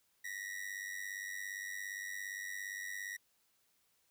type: ring-modulated tone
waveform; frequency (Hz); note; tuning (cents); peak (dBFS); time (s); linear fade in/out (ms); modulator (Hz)
45% pulse; 1909; A#6; +41; -38; 0.24-3.17; 10; 48.7
effects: white hiss -75 dBFS RMS until 4.1 s